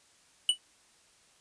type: tone with exponential decay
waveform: square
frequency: 2960 Hz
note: F#7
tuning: in tune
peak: -18 dBFS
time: 0.49-0.58 s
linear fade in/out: 2 ms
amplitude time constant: 18 ms
effects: white hiss -63 dBFS RMS until 1.4 s + resampled to 22050 Hz